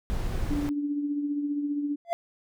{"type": "noise", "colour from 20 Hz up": "brown", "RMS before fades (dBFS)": -29, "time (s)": [0.1, 0.69], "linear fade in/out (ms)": 0}
{"type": "tone with tremolo", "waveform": "sine", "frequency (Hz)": 290, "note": "D4", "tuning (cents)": -22, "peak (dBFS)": -24, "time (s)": [0.5, 1.96], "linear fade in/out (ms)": 10, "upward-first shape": "triangle", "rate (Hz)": 15, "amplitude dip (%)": 50}
{"type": "tone with exponential growth", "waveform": "triangle", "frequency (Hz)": 684, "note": "F5", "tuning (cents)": -36, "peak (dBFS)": -18, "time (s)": [2.05, 2.13], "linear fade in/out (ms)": 0, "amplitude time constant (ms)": 17}
{"effects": []}